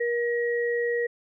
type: tone pair together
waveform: sine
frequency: 475 / 1900 Hz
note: A#4 / A#6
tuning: +33 / +33 cents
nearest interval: 2 octaves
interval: 2400 cents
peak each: -24 / -30 dBFS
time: 0-1.07 s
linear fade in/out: 10 ms
effects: none